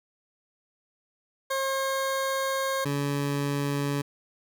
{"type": "tone pair in turn", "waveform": "20% pulse", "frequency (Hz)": [537, 142.23], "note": ["C5", "C#3"], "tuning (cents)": [45, 45], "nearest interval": "octave + major seventh", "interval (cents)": 2300, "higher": "first", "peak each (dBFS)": -21, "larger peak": "neither", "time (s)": [[1.5, 2.85], [2.85, 4.02]], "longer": "first", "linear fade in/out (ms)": 10, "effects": []}